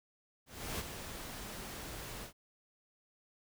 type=noise with ADSR envelope; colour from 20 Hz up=pink; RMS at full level=-38 dBFS; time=0.46-2.33 s; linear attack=330 ms; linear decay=32 ms; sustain=-7 dB; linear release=100 ms; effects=none